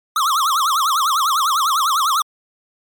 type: tone with vibrato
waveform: square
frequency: 1189 Hz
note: D6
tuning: 21 cents sharp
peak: -15 dBFS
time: 0.16-2.22 s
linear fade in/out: 2 ms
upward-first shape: triangle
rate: 10 Hz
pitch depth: 270 cents each way
effects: MP3 96 kbps